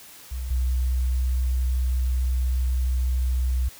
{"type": "tone pair in turn", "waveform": "sine", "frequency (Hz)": [63.1, 63.1], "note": ["B1", "B1"], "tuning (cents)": [38, 38], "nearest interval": "unison", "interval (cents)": 0, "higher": "neither", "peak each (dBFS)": [-27, -20], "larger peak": "second", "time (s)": [[0.31, 0.5], [0.5, 3.69]], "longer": "second", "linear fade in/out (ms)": 10, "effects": ["white hiss -46 dBFS RMS until 3.79 s"]}